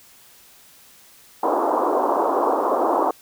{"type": "band-pass noise", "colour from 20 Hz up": "white", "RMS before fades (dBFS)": -20, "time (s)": [1.43, 3.11], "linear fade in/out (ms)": 5, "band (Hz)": [280, 1100], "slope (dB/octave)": 48, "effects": ["white hiss -50 dBFS RMS until 3.21 s"]}